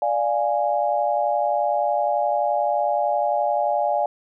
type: chord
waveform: sine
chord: D diminished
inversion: none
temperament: equal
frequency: 587.3 / 698.5 / 830.6 Hz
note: D5 / F5 / Ab5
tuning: 0 / 0 / 0 cents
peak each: -23 dBFS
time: 0.02-4.06 s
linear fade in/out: 2 ms
effects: none